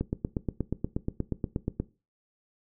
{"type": "click train", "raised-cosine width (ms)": 3, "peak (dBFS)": -15, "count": 16, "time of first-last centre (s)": [0.01, 1.8], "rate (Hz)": 8.38, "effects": ["noise-tail reverb RT60 0.3 s tail -18 dB re dry"]}